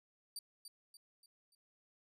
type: tone with echo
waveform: 25% pulse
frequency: 4644 Hz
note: D8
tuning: 20 cents flat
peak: -38 dBFS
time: 0.36-0.39 s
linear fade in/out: 2 ms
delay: 290 ms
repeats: 4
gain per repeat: -7 dB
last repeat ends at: 1.55 s
effects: none